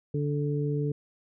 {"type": "harmonic tone", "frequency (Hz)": 145.8, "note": "D3", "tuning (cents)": -12, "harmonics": [1, 2, 3], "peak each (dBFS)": [-27, -34, -32], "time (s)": [0.14, 0.92], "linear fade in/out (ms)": 5, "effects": []}